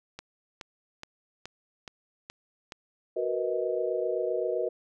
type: click train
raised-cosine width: 0.2 ms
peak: -22 dBFS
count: 7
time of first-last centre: 0.19-2.722 s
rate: 2.37 Hz
type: chord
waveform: sine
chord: B major seventh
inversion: second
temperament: equal with one note detuned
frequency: 370 / 466.2 / 493.9 / 630.9 Hz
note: F#4 / A#4 / B4 / D#5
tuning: 0 / 0 / 0 / +24 cents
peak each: -32 dBFS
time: 3.16-4.69 s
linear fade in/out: 10 ms
effects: none